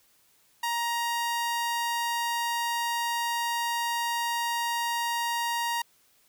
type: tone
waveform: sawtooth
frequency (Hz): 940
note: A#5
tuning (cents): +14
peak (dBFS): -23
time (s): 0.63-5.82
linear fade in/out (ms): 5
effects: white hiss -64 dBFS RMS until 6.28 s